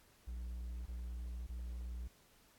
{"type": "tone bursts", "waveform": "triangle", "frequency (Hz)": 59.9, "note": "A#1", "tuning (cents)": 48, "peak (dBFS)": -39, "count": 3, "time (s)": [0.27, 2.08], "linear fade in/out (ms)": 10, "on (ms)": 590, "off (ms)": 20, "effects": ["pink hiss -67 dBFS RMS until 2.58 s", "AAC 64 kbps"]}